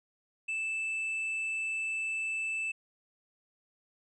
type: tone with tanh clipping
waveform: sine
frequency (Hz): 2637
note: E7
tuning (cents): 0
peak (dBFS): -32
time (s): 0.48-2.72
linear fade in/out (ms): 10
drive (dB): 4
effects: resampled to 22050 Hz